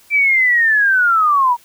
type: linear sweep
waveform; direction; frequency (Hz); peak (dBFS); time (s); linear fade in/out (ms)
sine; down; 2348 to 933; -10; 0.1-1.57; 50
effects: white hiss -49 dBFS RMS until 1.64 s